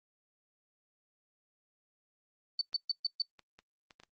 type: tone bursts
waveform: sine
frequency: 4528 Hz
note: C#8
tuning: 36 cents sharp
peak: -28 dBFS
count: 5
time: 2.59-3.22 s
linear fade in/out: 2 ms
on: 22 ms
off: 130 ms
type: clicks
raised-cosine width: 0.2 ms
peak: -36 dBFS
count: 6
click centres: 2.731 / 3.393 / 3.59 / 3.908 / 4 / 4.035 s
effects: noise-tail reverb RT60 0.1 s tail -23 dB re dry + Opus 32 kbps